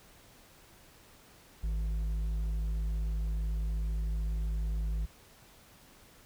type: tone with hard clipping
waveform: sine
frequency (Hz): 53.2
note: G#1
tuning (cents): +42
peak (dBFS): -31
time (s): 1.63-5.06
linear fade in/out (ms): 10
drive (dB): 5
effects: pink hiss -58 dBFS RMS until 6.25 s